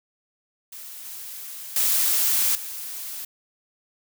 blue noise with level steps, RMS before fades -39 / -37 / -21 / -34 dBFS, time 0.72-3.25 s, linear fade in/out 5 ms, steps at 1.05 / 1.76 / 2.55 s, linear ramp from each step 2 ms, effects none

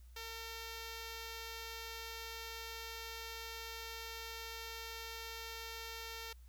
5% pulse tone, 454.1 Hz, A#4, 45 cents flat, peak -33 dBFS, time 0.16-6.33 s, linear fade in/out 5 ms, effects added 60 Hz sine -54 dBFS peak until 6.48 s + white hiss -72 dBFS RMS until 6.48 s

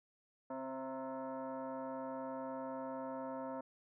sine tone with frequency modulation, 133.5 Hz, C3, 35 cents sharp, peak -40 dBFS, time 0.5-3.61 s, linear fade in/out 5 ms, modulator 397 Hz, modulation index 2.3, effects none

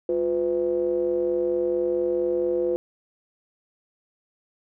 triangle ring-modulated tone, 75.2 Hz, D2, 42 cents sharp, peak -16 dBFS, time 0.09-2.76 s, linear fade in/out 0 ms, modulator 429 Hz, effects none

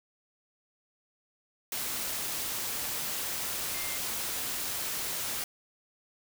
sine tone in noise, 2100 Hz, C7, 6 cents sharp, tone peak -42 dBFS, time 3.74-3.97 s, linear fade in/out 2 ms, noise white, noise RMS -34 dBFS, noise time 1.72-5.44 s, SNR -11 dB, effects none

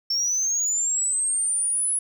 sine linear sweep, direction up, 5400 to 10330 Hz, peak -19 dBFS, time 0.1-1.99 s, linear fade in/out 5 ms, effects tanh soft clip ceiling -19 dBFS + 9-bit

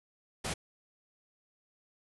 pink noise, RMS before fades -35 dBFS, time 0.44-0.54 s, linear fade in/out 10 ms, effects resampled to 24000 Hz

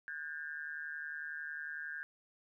sine tone with amplitude modulation, 1611 Hz, G6, 47 cents sharp, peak -36 dBFS, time 0.08-2.03 s, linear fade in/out 0 ms, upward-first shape sine, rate 151 Hz, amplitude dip 90%, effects 13-bit

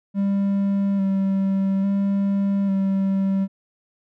triangle tone with vibrato, 196 Hz, G3, in tune, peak -16 dBFS, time 0.14-3.48 s, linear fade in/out 50 ms, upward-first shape square, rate 0.59 Hz, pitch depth 19 cents each way, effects none

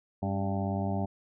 harmonic tone with a mistuned harmonic, 98 Hz, G2, in tune, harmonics 1 / 2 / 3 / 4 / 6 / 7 / 8 / 9, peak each -32 / -32 / -39 / -41 / -40 / -38 / -40 / -45 dBFS, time 0.22-1.06 s, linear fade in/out 10 ms, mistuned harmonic 3, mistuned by -67 cents, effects none

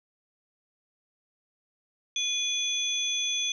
sine tone cluster, 2459 / 3416 / 6150 Hz, D#7 / G#7 / G8, -21 / +48 / -34 cents, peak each -34 / -28 / -32 dBFS, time 2.16-3.52 s, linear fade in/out 2 ms, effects none

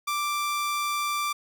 sawtooth tone, 1176 Hz, D6, 2 cents sharp, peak -22 dBFS, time 0.07-1.33 s, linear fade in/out 10 ms, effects none

